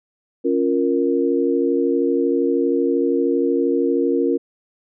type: chord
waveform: sine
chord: Bb minor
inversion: first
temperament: equal with one note detuned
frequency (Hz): 276.4 / 349.2 / 466.2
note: Db4 / F4 / Bb4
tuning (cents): -5 / 0 / 0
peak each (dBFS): -20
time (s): 0.44-4.38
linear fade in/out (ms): 20
effects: none